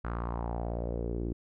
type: tone with low-pass filter sweep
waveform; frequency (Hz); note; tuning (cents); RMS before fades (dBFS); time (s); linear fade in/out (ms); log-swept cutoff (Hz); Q
sawtooth; 58.27; A#1; 0; -34; 0.04-1.33; 10; 1400 to 330; 3.4
effects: none